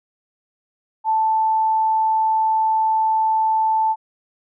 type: tone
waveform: sine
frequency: 880 Hz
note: A5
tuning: in tune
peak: -15 dBFS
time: 1.04-3.96 s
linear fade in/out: 50 ms
effects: none